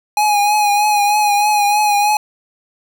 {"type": "tone with vibrato", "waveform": "square", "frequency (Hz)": 830.6, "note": "G#5", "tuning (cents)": 0, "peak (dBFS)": -12, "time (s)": [0.17, 2.17], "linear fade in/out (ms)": 2, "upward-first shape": "triangle", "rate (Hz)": 3.2, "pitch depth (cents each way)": 41, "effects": []}